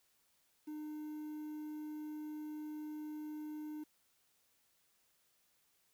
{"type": "tone with quantisation", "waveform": "triangle", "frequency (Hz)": 304, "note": "D#4", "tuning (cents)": -40, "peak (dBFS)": -40, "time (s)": [0.67, 3.84], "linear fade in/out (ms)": 10, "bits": 11, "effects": ["white hiss -75 dBFS RMS until 5.93 s"]}